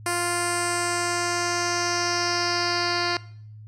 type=tone with low-pass filter sweep; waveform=10% pulse; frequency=349.2 Hz; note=F4; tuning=in tune; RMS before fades=-25 dBFS; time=0.06-3.17 s; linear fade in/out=2 ms; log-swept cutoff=9900 to 4300 Hz; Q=3.8; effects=noise-tail reverb RT60 0.6 s tail -20 dB re dry + added 107 Hz sine -40 dBFS peak until 3.67 s